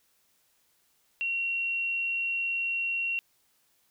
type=tone; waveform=sine; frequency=2739 Hz; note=F7; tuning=34 cents flat; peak=-27 dBFS; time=1.21-3.19 s; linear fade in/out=0 ms; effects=white hiss -69 dBFS RMS until 3.9 s